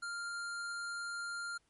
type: tone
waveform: square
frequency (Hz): 1396.9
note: F6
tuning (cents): 0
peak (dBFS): -39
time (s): 0.02-1.58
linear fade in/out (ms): 10
effects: pink hiss -75 dBFS RMS until 1.69 s + MP3 48 kbps